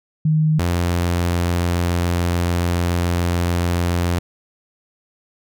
sine / sawtooth tone pair in turn, 155.56 / 86.98 Hz, D#3 / F2, 0 / -6 cents, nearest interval minor seventh, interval 1006 cents, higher first, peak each -13 dBFS, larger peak neither, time 0.25-0.59 / 0.59-4.19 s, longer second, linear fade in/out 5 ms, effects none

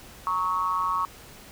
sine tone with amplitude modulation, 1108.7 Hz, C#6, in tune, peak -19 dBFS, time 0.27-1.05 s, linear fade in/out 0 ms, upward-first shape sine, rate 179 Hz, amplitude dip 90%, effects pink hiss -47 dBFS RMS until 1.51 s

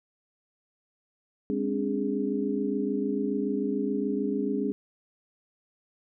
sine tone cluster, 204 / 262.4 / 289.3 / 412.2 Hz, G#3 / C4 / D4 / G#4, -31 / +5 / -26 / -13 cents, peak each -31 dBFS, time 1.5-4.72 s, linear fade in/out 0 ms, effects none

